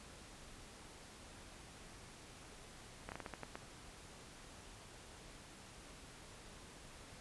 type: slowing click train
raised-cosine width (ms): 0.5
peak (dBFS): -29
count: 8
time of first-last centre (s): 3.09-3.555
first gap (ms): 29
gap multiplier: 1.27
effects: pink hiss -56 dBFS RMS until 7.2 s + resampled to 24000 Hz